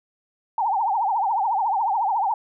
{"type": "tone with vibrato", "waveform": "sine", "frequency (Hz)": 848, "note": "G#5", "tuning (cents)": 36, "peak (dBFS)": -19, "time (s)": [0.58, 2.34], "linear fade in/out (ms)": 2, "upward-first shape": "triangle", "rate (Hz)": 14, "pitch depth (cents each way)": 230, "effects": []}